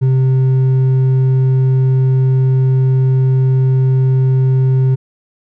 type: tone with hard clipping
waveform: sine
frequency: 130.9 Hz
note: C3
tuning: 1 cent sharp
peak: -10 dBFS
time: 0.01-4.96 s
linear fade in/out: 20 ms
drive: 4 dB
effects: none